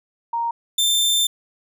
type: tone pair in turn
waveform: sine / sawtooth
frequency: 932.3 / 3573 Hz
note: A#5 / A7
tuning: 0 / +26 cents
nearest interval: octave + major seventh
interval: 2326 cents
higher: second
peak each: -20 / -13 dBFS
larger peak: second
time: 0.33-0.51 / 0.78-1.27 s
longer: second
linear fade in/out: 5 ms
effects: none